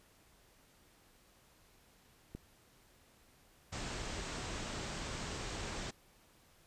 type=click; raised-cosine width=3 ms; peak=-31 dBFS; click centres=2.35 s
type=low-pass noise; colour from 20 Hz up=pink; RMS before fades=-42 dBFS; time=3.72-5.91 s; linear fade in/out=10 ms; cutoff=8400 Hz; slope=96 dB/octave
effects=pink hiss -66 dBFS RMS until 6.66 s + resampled to 32000 Hz